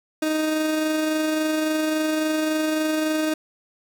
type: tone with amplitude modulation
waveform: 30% pulse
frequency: 311.1 Hz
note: D#4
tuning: in tune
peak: -17 dBFS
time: 0.22-3.34 s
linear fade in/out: 5 ms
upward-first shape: sine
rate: 23.6 Hz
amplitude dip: 25%
effects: none